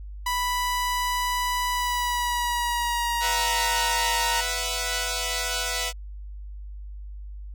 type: tone with pitch glide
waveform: sawtooth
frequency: 987.8 to 933.4 Hz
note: B5 to A#5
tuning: 0 to +2 cents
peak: -20 dBFS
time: 0.26-4.41 s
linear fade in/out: 5 ms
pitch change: -98 cents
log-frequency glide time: 1.71-3.57 s
type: chord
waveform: 5% pulse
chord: B suspended fourth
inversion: none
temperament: equal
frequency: 493.9 / 659.3 / 740 Hz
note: B4 / E5 / F#5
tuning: 0 / 0 / 0 cents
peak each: -19 dBFS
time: 3.2-5.93 s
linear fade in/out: 50 ms
effects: added 50 Hz sine -35 dBFS peak until 7.54 s